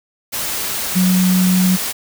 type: tone in noise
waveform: sine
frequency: 184 Hz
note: F#3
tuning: 9 cents flat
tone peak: -11 dBFS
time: 0.95-1.77 s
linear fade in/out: 20 ms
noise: white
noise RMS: -22 dBFS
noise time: 0.32-1.93 s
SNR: +8 dB
effects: none